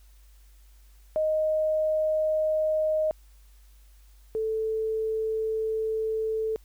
sine tone pair in turn, 622.3 / 440 Hz, D#5 / A4, 0 / 0 cents, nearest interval tritone, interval 600 cents, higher first, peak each -22 / -25 dBFS, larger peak first, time 1.16-3.11 / 4.35-6.56 s, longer second, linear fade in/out 0 ms, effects added 50 Hz sine -51 dBFS peak until 6.64 s + white hiss -64 dBFS RMS until 6.64 s

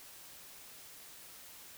silence, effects white hiss -53 dBFS RMS until 1.77 s

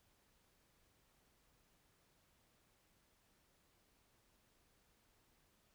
silence, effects pink hiss -75 dBFS RMS until 5.74 s

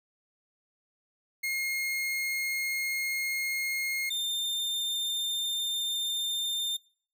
40% pulse tone pair in turn, 2145 / 3607 Hz, C7 / A7, +42 / +42 cents, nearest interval major sixth, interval 900 cents, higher second, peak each -28 dBFS, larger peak neither, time 1.43-4.1 / 4.1-6.77 s, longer neither, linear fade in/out 10 ms, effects noise-tail reverb RT60 0.5 s tail -24 dB re dry

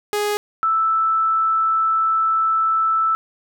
sawtooth / sine tone pair in turn, 415.3 / 1318.5 Hz, G#4 / E6, 0 / 0 cents, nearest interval octave + minor sixth, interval 2000 cents, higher second, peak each -15 dBFS, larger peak neither, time 0.13-0.37 / 0.63-3.15 s, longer second, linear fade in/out 0 ms, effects none

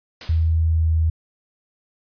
white noise with exponential decay, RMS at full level -32 dBFS, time 0.21-0.65 s, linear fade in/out 2 ms, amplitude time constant 94 ms
sine tone with pitch glide, 81 to 80.44 Hz, E2 to E2, -30 to -42 cents, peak -15 dBFS, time 0.29-1.1 s, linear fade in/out 5 ms, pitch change -12 cents, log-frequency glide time 0.69-0.89 s
effects resampled to 11025 Hz

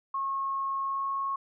sine tone with pitch glide, 1088 to 1094.3 Hz, C#6 to C#6, -33 to -23 cents, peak -28 dBFS, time 0.14-1.36 s, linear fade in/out 5 ms, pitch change +10 cents, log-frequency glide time 0.84-1.04 s, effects none

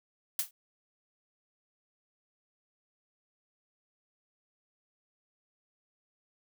blue noise with exponential decay, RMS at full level -26 dBFS, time 0.39-0.51 s, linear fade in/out 2 ms, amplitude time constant 26 ms, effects none

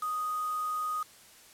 sine tone with quantisation, 1244.5 Hz, D#6, in tune, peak -30 dBFS, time 0.02-1.03 s, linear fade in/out 5 ms, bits 7, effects white hiss -55 dBFS RMS until 1.53 s + low-pass 12000 Hz 12 dB/octave

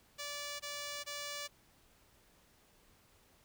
5% pulse tone bursts, 580 Hz, D5, 22 cents flat, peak -29 dBFS, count 3, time 0.18-1.48 s, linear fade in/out 20 ms, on 420 ms, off 20 ms, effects pink hiss -67 dBFS RMS until 3.44 s

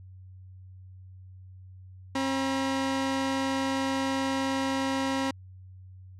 sawtooth tone pair together, 268.1 / 959.8 Hz, C4 / B5, +42 / -50 cents, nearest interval octave + minor seventh, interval 2208 cents, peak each -23 / -30 dBFS, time 2.15-5.31 s, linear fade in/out 5 ms, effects added 93 Hz sine -45 dBFS peak until 6.19 s + low-pass 7000 Hz 12 dB/octave

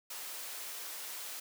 white high-pass noise, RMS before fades -43 dBFS, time 0.1-1.4 s, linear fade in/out 5 ms, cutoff 460 Hz, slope 12 dB/octave, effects none

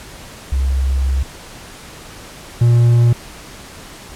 sine / triangle tone pair in turn, 66.7 / 118.85 Hz, C2 / A#2, +34 / +34 cents, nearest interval minor seventh, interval 1000 cents, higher second, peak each -13 / -6 dBFS, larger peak second, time 0.52-1.23 / 2.61-3.13 s, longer first, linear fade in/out 5 ms, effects pink hiss -36 dBFS RMS until 4.15 s + low-pass 11000 Hz 12 dB/octave

